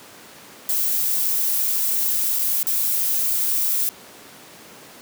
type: noise with dropouts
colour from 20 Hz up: violet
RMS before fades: -21 dBFS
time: 0.69-3.89 s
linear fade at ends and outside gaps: 0 ms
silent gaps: 2.387-2.393 / 2.629-2.669 s
effects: pink hiss -43 dBFS RMS until 5.01 s + high-pass 200 Hz 12 dB/octave